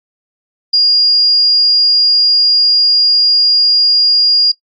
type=tone; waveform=sine; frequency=4838 Hz; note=D#8; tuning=49 cents flat; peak=-6 dBFS; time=0.73-4.52 s; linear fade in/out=10 ms; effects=noise-tail reverb RT60 0.1 s tail -20 dB re dry + AAC 64 kbps